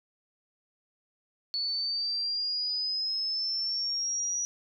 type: exponential sweep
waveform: sine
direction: up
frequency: 4430 to 5830 Hz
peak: -28 dBFS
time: 1.54-4.45 s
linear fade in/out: 0 ms
effects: none